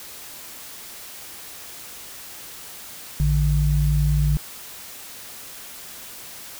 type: tone pair together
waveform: sine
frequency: 56.48 / 147 Hz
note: A1 / D3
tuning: +46 / +2 cents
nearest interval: octave + perfect fourth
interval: 1656 cents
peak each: -19 dBFS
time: 3.2-4.37 s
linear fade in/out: 0 ms
effects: white hiss -39 dBFS RMS until 6.59 s